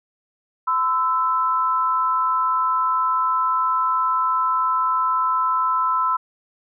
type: tone pair together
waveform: sine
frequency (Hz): 1018.1 / 1318.5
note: C6 / E6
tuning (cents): -48 / 0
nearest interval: major third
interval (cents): 448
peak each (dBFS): -20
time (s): 0.67-6.17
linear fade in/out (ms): 10
effects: none